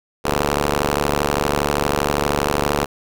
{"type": "ring-modulated tone", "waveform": "5% pulse", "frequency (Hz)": 72.6, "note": "D2", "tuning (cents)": -19, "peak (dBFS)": -3, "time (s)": [0.24, 2.86], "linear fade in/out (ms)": 20, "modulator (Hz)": 448, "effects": []}